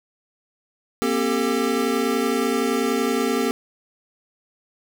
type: tone cluster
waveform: square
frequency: 237.5 / 268.1 / 393.7 / 446.8 Hz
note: A#3 / C4 / G4 / A4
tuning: +33 / +42 / +8 / +27 cents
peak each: -26 dBFS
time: 1.02-3.51 s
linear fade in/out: 0 ms
effects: none